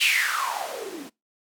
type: noise with band-pass filter sweep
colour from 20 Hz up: blue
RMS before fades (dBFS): -26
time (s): 0-1.1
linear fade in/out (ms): 20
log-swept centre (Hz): 3000 to 230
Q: 7.9
effects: noise-tail reverb RT60 0.2 s tail -23 dB re dry